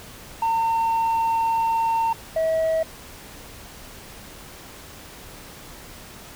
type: tone pair in turn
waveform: sine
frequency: 909 / 644 Hz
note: A#5 / E5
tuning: -44 / -41 cents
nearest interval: tritone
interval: 597 cents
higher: first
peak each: -16 dBFS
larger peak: neither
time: 0.42-2.13 / 2.36-2.83 s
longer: first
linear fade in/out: 5 ms
effects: tanh soft clip ceiling -18 dBFS + pink hiss -42 dBFS RMS until 6.35 s